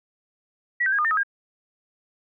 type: tone with pitch steps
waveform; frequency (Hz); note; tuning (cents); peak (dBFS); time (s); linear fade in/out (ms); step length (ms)
sine; 1932 / 1551 / 1635 / 1216 / 1806 / 1270 / 1615; B6 / G6 / G#6 / D#6 / A6 / D#6 / G#6; -39 / -19 / -28 / -40 / +45 / +35 / -49; -19; 0.8-1.234; 10; 62
effects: none